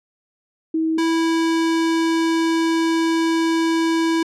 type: tone pair in turn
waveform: sine / square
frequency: 320.8 / 328.1 Hz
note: E4 / E4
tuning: -47 / -8 cents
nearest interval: unison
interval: 39 cents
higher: second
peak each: -17 dBFS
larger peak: neither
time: 0.74-0.98 / 0.98-4.23 s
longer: second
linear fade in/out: 5 ms
effects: low-pass 7000 Hz 12 dB/octave